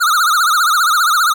square tone with vibrato, 1326 Hz, E6, 10 cents sharp, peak -11 dBFS, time 0-1.34 s, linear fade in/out 20 ms, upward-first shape triangle, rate 15 Hz, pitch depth 200 cents each way, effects none

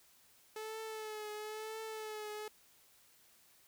sawtooth tone with vibrato, 432.1 Hz, A4, 31 cents flat, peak -38 dBFS, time 0.56-2.48 s, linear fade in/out 2 ms, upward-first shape triangle, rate 1 Hz, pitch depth 45 cents each way, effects white hiss -66 dBFS RMS until 3.67 s

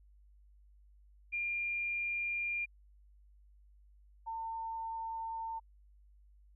sine tone pair in turn, 2400 / 902.6 Hz, D7 / A5, +37 / +44 cents, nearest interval octave + perfect fourth, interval 1693 cents, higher first, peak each -33 / -37 dBFS, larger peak first, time 1.32-2.66 / 4.26-5.6 s, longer neither, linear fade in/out 20 ms, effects added 50 Hz sine -59 dBFS peak until 6.55 s

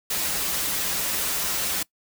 white noise with comb filter, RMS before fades -26 dBFS, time 0.1-1.83 s, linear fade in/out 5 ms, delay 8.2 ms, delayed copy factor -0.75, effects noise-tail reverb RT60 0.1 s tail -22 dB re dry

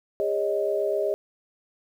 sine chord, Ab suspended fourth, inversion none, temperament equal with one note detuned, 406.1 / 554.4 / 622.3 Hz, Ab4 / Db5 / Eb5, -39 / 0 / 0 cents, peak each -26 / -29 / -26 dBFS, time 0.2-1.14 s, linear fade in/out 0 ms, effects 9-bit

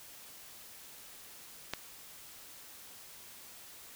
click, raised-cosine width 0.2 ms, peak -16 dBFS, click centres 1.736 s, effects white hiss -52 dBFS RMS until 3.95 s

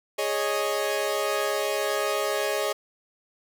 sawtooth chord, Ab suspended fourth, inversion none, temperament equal, 415.3 / 554.4 / 622.3 Hz, Ab4 / Db5 / Eb5, 0 / 0 / 0 cents, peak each -25 dBFS, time 0.18-2.73 s, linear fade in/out 10 ms, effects none

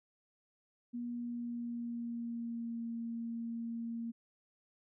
sine tone with pitch glide, 240 to 231.4 Hz, B3 to A#3, -49 to -13 cents, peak -37 dBFS, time 0.93-4.12 s, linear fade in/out 20 ms, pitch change -64 cents, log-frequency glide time 1.07-2.85 s, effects none

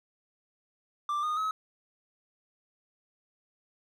triangle tone with pitch steps, 1179 / 1229.1 / 1281.3 Hz, D6 / D#6 / E6, +6 / -22 / -50 cents, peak -26 dBFS, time 1.09-1.51 s, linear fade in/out 2 ms, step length 140 ms, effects none

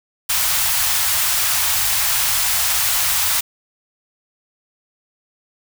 white band-stop noise, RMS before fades -18 dBFS, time 0.29-3.41 s, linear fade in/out 10 ms, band 120 to 730 Hz, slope 24 dB/octave, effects none

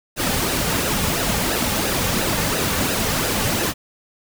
pink noise with flanger, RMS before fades -21 dBFS, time 0.16-3.74 s, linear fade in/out 50 ms, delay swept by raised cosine 0.89 to 3.09 ms, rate 2.9 Hz, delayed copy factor -0.55, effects none

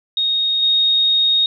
sine tone with level steps, 3729 Hz, A#7, in tune, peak -15 / -12 dBFS, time 0.17-1.46 s, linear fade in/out 2 ms, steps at 0.62 s, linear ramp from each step 10 ms, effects none

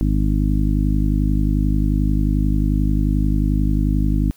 harmonic tone, 51.3 Hz, G#1, 21 cents flat, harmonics 1 / 2 / 3 / 4 / 5 / 6, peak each -17 / -24 / -23 / -26 / -24 / -27 dBFS, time 0.01-4.31 s, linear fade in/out 0 ms, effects white hiss -54 dBFS RMS until 4.36 s

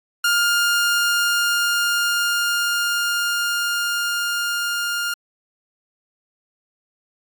sawtooth tone with level ramp, 1409 Hz, F6, 15 cents sharp, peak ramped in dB -12 to -18 dBFS, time 0.24-5.14 s, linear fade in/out 5 ms, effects AAC 64 kbps

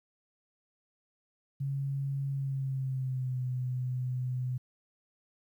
sine tone with pitch glide, 138 to 126.55 Hz, C#3 to B2, -7 to +43 cents, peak -30 dBFS, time 1.6-4.58 s, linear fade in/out 10 ms, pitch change -150 cents, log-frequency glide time 2.31-3.44 s, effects 11-bit

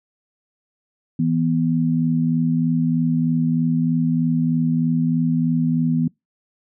sine tone pair together, 162.8 / 246 Hz, E3 / B3, -21 / -7 cents, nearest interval perfect fifth, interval 714 cents, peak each -19 dBFS, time 1.19-6.08 s, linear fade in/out 5 ms, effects noise-tail reverb RT60 0.2 s tail -26 dB re dry

